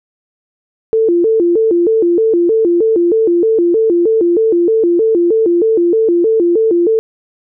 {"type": "tone with vibrato", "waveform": "sine", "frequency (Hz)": 392, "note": "G4", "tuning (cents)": 0, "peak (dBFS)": -8, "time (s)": [0.93, 6.99], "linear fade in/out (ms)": 0, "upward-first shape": "square", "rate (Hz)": 3.2, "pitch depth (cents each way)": 220, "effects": []}